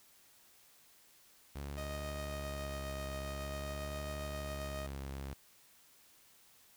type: tone with vibrato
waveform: sawtooth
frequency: 70.2 Hz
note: C#2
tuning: 22 cents sharp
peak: -37 dBFS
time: 1.55-5.34 s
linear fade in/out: 10 ms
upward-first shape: triangle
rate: 0.49 Hz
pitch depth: 57 cents each way
type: tone with tremolo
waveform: sawtooth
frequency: 622.3 Hz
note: D#5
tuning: in tune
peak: -38 dBFS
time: 1.77-4.87 s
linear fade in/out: 10 ms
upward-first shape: sine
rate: 7.4 Hz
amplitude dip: 25%
effects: white hiss -64 dBFS RMS until 6.76 s